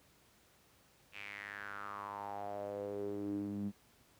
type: tone with band-pass filter sweep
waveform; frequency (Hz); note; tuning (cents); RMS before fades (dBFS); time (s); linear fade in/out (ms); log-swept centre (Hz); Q
sawtooth; 101.6; G#2; -38; -42; 1.12-3.72; 50; 2600 to 210; 5.6
effects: pink hiss -67 dBFS RMS until 4.19 s + high-pass 60 Hz 12 dB/octave